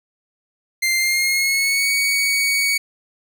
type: tone with pitch glide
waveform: sawtooth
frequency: 2093 to 2243 Hz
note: C7 to C#7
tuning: 0 to +20 cents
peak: -13 dBFS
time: 0.82-2.78 s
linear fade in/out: 10 ms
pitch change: +120 cents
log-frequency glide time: 0.96-1.91 s
effects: none